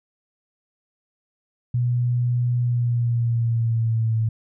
sine tone with pitch glide, 122 to 111.87 Hz, B2 to A2, -21 to +29 cents, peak -18 dBFS, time 1.74-4.29 s, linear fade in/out 5 ms, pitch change -150 cents, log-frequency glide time 2.58-4.14 s, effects none

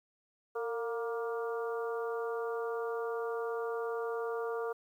harmonic tone with a mistuned harmonic, 235.1 Hz, A#3, 15 cents sharp, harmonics 2 / 3 / 4 / 5 / 6, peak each -34 / -44 / -46 / -43 / -46 dBFS, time 0.55-4.73 s, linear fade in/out 10 ms, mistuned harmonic 2, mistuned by -43 cents, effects 11-bit

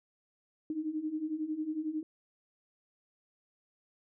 sine beating tone pair, 302.9 / 313.9 Hz, D#4 / D#4, -46 / +15 cents, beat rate 11 Hz, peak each -38 / -34 dBFS, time 0.7-2.03 s, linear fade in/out 2 ms, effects none

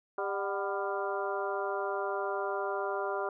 harmonic tone with a mistuned harmonic, 199.2 Hz, G3, 28 cents sharp, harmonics 2 / 3 / 4 / 5 / 6 / 7, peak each -35 / -37 / -38 / -39 / -40 / -40 dBFS, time 0.18-3.29 s, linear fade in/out 2 ms, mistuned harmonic 4, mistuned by -84 cents, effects none

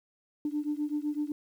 sine beating tone pair, 293.7 / 301.6 Hz, D4 / D4, 0 / +46 cents, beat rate 7.9 Hz, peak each -31 / -32 dBFS, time 0.45-1.32 s, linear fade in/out 2 ms, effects tanh soft clip ceiling -22 dBFS + 10-bit

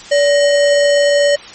sine tone with sample-and-hold, 574 Hz, D5, 40 cents flat, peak -8 dBFS, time 0.11-1.36 s, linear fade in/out 10 ms, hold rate 2450 Hz, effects white hiss -34 dBFS RMS until 1.54 s + MP3 32 kbps

